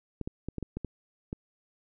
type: clicks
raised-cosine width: 3 ms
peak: -21 dBFS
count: 8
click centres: 0.213 / 0.275 / 0.486 / 0.583 / 0.627 / 0.77 / 0.847 / 1.329 s
effects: none